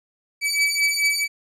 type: beating tone pair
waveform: sawtooth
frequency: 2291 / 2295.6 Hz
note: D7 / D7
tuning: -44 / -40 cents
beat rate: 4.6 Hz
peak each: -18 dBFS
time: 0.41-1.28 s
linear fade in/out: 50 ms
effects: low-pass 11000 Hz 12 dB/octave